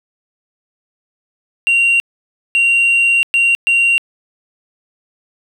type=tone bursts at uneven times; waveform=sine; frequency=2758 Hz; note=F7; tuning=22 cents flat; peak=-7 dBFS; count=4; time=1.67-2 / 2.55-3.23 / 3.34-3.55 / 3.67-3.98 s; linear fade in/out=0 ms; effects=tanh soft clip ceiling -8 dBFS + 8-bit